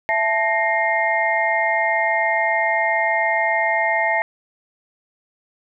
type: tone cluster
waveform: sine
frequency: 667 / 873 / 1854 / 2117 Hz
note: E5 / A5 / A#6 / C7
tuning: +20 / -14 / -10 / +20 cents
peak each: -22 dBFS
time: 0.09-4.22 s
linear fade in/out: 0 ms
effects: none